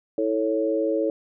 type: chord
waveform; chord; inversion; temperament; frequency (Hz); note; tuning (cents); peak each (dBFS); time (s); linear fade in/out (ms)
sine; A major; second; equal with one note detuned; 324.7 / 440 / 554.4; E4 / A4 / C#5; -26 / 0 / 0; -25; 0.18-1.1; 2
effects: none